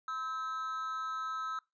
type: tone with amplitude modulation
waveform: triangle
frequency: 1297 Hz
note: E6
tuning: 28 cents flat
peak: -30 dBFS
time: 0.08-1.59 s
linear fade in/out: 2 ms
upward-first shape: sine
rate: 277 Hz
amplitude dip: 65%
effects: noise-tail reverb RT60 0.2 s tail -22 dB re dry + resampled to 16000 Hz